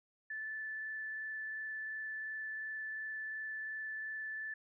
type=tone with frequency modulation; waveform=sine; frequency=1749 Hz; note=A6; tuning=11 cents flat; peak=-39 dBFS; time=0.3-4.54 s; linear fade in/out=5 ms; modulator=22.8 Hz; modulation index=0.57; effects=none